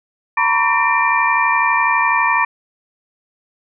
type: tone cluster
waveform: sine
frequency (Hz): 920 / 992 / 1136 / 1809 / 2367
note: A#5 / B5 / C#6 / A6 / D7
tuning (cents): -23 / +7 / +42 / +48 / +13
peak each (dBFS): -19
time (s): 0.37-2.45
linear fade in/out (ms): 5
effects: none